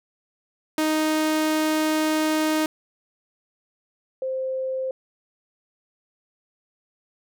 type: tone pair in turn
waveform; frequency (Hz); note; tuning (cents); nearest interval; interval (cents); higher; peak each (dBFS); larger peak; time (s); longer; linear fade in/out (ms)
sawtooth / sine; 311.1 / 523.2; D#4 / C5; 0 / 0; major sixth; 900; second; -16 / -24; first; 0.78-2.66 / 4.22-4.91; first; 2
effects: none